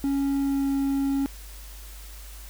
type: tone with pitch glide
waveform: triangle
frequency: 277.2 to 275.3 Hz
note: C#4 to C#4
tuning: 0 to -12 cents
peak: -20 dBFS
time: 0.04-1.26 s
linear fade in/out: 0 ms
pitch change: -12 cents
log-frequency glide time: 0.38-0.68 s
effects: added 50 Hz sine -40 dBFS peak until 2.49 s + white hiss -47 dBFS RMS until 2.49 s